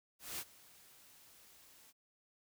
white noise with ADSR envelope, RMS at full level -41 dBFS, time 0.19-1.93 s, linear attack 200 ms, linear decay 50 ms, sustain -21 dB, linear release 36 ms, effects none

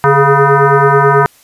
sine tone with frequency modulation, 412.4 Hz, G#4, 12 cents flat, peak -5 dBFS, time 0.04-1.26 s, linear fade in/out 0 ms, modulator 278 Hz, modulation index 3.9, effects white hiss -46 dBFS RMS until 1.43 s + resampled to 32000 Hz

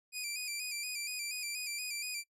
15% pulse tone with vibrato, 2416 Hz, D7, 48 cents sharp, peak -30 dBFS, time 0.12-2.24 s, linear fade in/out 50 ms, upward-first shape square, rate 4.2 Hz, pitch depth 48 cents each way, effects noise-tail reverb RT60 0.1 s tail -23 dB re dry

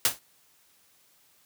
white noise with exponential decay, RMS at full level -18 dBFS, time 0.05-0.19 s, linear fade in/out 1 ms, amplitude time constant 30 ms, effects white hiss -63 dBFS RMS until 1.45 s + high-pass 60 Hz 12 dB/octave

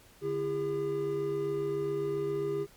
triangle tone cluster, 146.5 / 336.6 / 404 Hz, D3 / E4 / G#4, -4 / +36 / -48 cents, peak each -37 / -36 / -28 dBFS, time 0.21-2.67 s, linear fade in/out 50 ms, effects pink hiss -58 dBFS RMS until 2.76 s + MP3 96 kbps

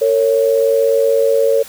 sine tone pair together, 454.1 / 554.4 Hz, A#4 / C#5, -45 / 0 cents, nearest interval minor third, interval 345 cents, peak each -13 dBFS, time 0.01-1.63 s, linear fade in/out 10 ms, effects white hiss -36 dBFS RMS until 1.68 s

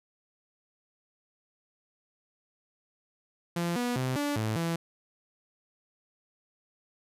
sawtooth tone with pitch steps, 171.6 / 243.7 / 129.1 / 289.8 / 109.5 / 167 Hz, F3 / B3 / C3 / D4 / A2 / E3, -30 / -23 / -23 / -23 / -8 / +23 cents, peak -24 dBFS, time 3.56-4.76 s, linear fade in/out 5 ms, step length 200 ms, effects resampled to 32000 Hz

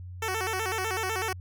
10% pulse tone with vibrato, 407.9 Hz, G#4, 31 cents flat, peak -20 dBFS, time 0.22-1.33 s, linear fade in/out 5 ms, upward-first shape square, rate 8 Hz, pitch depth 150 cents each way, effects added 90 Hz sine -38 dBFS peak until 1.4 s

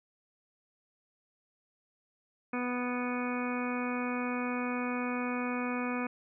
harmonic tone, 246.9 Hz, B3, in tune, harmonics 1 / 2 / 3 / 4 / 5 / 6 / 7 / 9 / 10, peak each -33 / -39 / -43 / -42 / -41 / -44 / -46 / -43 / -43 dBFS, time 2.53-6.07 s, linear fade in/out 5 ms, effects none

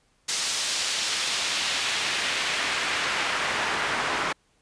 pink noise with band-pass filter sweep, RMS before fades -27 dBFS, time 0.28-4.33 s, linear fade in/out 10 ms, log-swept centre 5600 to 1300 Hz, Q 0.92, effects pink hiss -66 dBFS RMS until 4.61 s + resampled to 22050 Hz

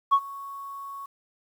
sine tone with ADSR envelope, 1108.7 Hz, C#6, in tune, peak -12 dBFS, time 0.11-1.06 s, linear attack 23 ms, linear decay 62 ms, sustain -23 dB, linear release 6 ms, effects tanh soft clip ceiling -13 dBFS + 9-bit

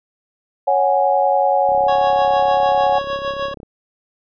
sine chord, C# suspended fourth, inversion none, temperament equal, 554.4 / 740 / 830.6 Hz, C#5 / F#5 / G#5, 0 / 0 / 0 cents, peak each -17 dBFS, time 0.67-2.99 s, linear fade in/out 10 ms
click train, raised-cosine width 2 ms, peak -23 dBFS, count 67, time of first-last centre 1.69-3.631 s, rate 34 Hz
25% pulse tone with tremolo, 554.4 Hz, C#5, in tune, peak -15 dBFS, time 1.88-3.54 s, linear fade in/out 5 ms, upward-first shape sine, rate 6.6 Hz, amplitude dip 55%
effects resampled to 11025 Hz

